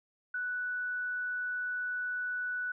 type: tone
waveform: sine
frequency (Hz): 1482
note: F#6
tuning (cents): +2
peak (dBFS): -32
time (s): 0.34-2.72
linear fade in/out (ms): 5
effects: none